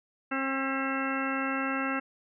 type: harmonic tone with a mistuned harmonic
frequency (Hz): 268.1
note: C4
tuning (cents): +42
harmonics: 1 / 2 / 3 / 4 / 5 / 6 / 7 / 8 / 10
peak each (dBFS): -32 / -38 / -39 / -41 / -34 / -36 / -41 / -41 / -38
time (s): 0.31-2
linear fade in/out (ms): 10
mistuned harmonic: 7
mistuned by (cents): +55
effects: none